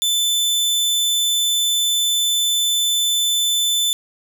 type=tone; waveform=sawtooth; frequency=3520 Hz; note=A7; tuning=in tune; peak=-13 dBFS; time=0.02-3.93 s; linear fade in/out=0 ms; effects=none